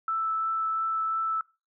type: tone with vibrato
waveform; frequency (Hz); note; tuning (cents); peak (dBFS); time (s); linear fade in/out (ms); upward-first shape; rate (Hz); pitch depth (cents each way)
sine; 1318.5; E6; 0; -25; 0.08-1.41; 2; triangle; 2.9; 8
effects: noise-tail reverb RT60 0.3 s tail -23 dB re dry